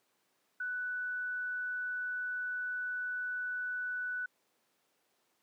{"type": "tone", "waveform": "sine", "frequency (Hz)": 1487, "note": "F#6", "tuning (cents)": 8, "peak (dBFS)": -34, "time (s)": [0.6, 4.26], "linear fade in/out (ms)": 5, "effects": ["pink hiss -75 dBFS RMS until 5.42 s", "high-pass 300 Hz 12 dB/octave"]}